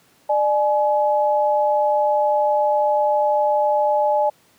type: tone pair together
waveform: sine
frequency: 598 / 845.7 Hz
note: D5 / G#5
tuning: +31 / +31 cents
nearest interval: tritone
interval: 600 cents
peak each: -18 dBFS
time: 0.29-4.3 s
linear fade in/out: 10 ms
effects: pink hiss -56 dBFS RMS until 4.58 s + high-pass 150 Hz 12 dB/octave